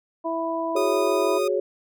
harmonic tone, 329.6 Hz, E4, in tune, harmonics 1 / 2 / 3, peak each -29 / -27 / -29 dBFS, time 0.24-1.39 s, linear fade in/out 20 ms
sine chord, F# suspended second, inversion none, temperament just, 370 / 416.2 / 555 Hz, F#4 / G#4 / C#5, 0 / +4 / +2 cents, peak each -25 dBFS, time 0.75-1.6 s, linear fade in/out 5 ms
sawtooth tone, 1237 Hz, D#6, 10 cents flat, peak -26 dBFS, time 0.76-1.48 s, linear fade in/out 5 ms
effects none

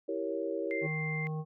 sine chord, E diminished seventh, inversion none, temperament equal, 329.6 / 392 / 466.2 / 554.4 Hz, E4 / G4 / Bb4 / Db5, 0 / 0 / 0 / 0 cents, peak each -37 dBFS, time 0.08-0.87 s, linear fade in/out 10 ms
sine tone, 2093 Hz, C7, in tune, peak -35 dBFS, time 0.71-1.27 s, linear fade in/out 0 ms
harmonic tone, 155.56 Hz, D#3, in tune, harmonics 1 / 3 / 5 / 7, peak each -33 / -43 / -47 / -50 dBFS, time 0.81-1.45 s, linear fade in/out 50 ms
effects none

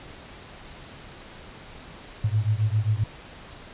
sine beating tone pair, 103.83 / 111.33 Hz, G#2 / A2, 0 / +21 cents, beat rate 7.5 Hz, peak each -23 / -24 dBFS, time 2.24-3.04 s, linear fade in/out 5 ms, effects pink hiss -44 dBFS RMS until 3.73 s + resampled to 8000 Hz

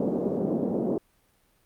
pink band-pass noise, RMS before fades -27 dBFS, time 0-0.98 s, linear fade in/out 2 ms, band 190 to 540 Hz, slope 24 dB/octave, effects pink hiss -66 dBFS RMS until 1.65 s + Opus 48 kbps

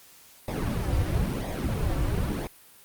brown noise with flanger, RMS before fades -27 dBFS, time 0.48-2.47 s, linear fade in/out 0 ms, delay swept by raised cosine 0.67 to 4.87 ms, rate 1 Hz, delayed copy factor -0.7, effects white hiss -53 dBFS RMS until 2.84 s + Opus 48 kbps

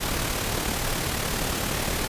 pink noise with amplitude modulation, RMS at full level -25 dBFS, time 0-2.08 s, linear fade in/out 20 ms, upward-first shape sine, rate 36.8 Hz, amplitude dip 40%, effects resampled to 32000 Hz

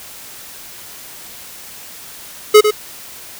square tone with echo, 424.4 Hz, G#4, 38 cents sharp, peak -3 dBFS, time 2.54-2.61 s, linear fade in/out 10 ms, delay 100 ms, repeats 1, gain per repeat -8 dB, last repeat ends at 2.71 s, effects white hiss -35 dBFS RMS until 3.39 s

